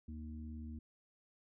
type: harmonic tone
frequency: 77.78 Hz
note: D#2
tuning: in tune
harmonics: 1 / 3 / 4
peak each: -45 / -48 / -58 dBFS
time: 0.08-0.79 s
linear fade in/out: 5 ms
effects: none